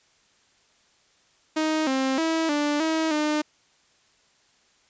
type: tone with pitch steps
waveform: sawtooth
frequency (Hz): 312.8 / 265.1 / 324.2 / 293.6 / 319.9 / 302.2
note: D#4 / C4 / E4 / D4 / D#4 / D4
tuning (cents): +9 / +23 / -29 / 0 / +48 / +50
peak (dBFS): -18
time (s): 1.56-3.42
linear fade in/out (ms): 10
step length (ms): 310
effects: white hiss -62 dBFS RMS until 4.89 s + resampled to 16000 Hz